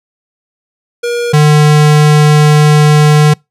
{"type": "tone pair in turn", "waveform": "square", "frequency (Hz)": [477.1, 150.28], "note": ["A#4", "D3"], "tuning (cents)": [40, 40], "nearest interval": "octave + minor sixth", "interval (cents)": 2000, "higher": "first", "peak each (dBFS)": [-13, -4], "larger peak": "second", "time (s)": [[1.03, 1.33], [1.33, 3.34]], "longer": "second", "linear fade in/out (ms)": 10, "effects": ["noise-tail reverb RT60 0.2 s tail -26 dB re dry", "low-pass 10000 Hz 12 dB/octave"]}